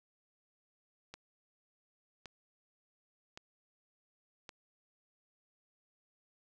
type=click train; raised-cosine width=0.2 ms; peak=-29 dBFS; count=4; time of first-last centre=1.14-4.492 s; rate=0.895 Hz; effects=none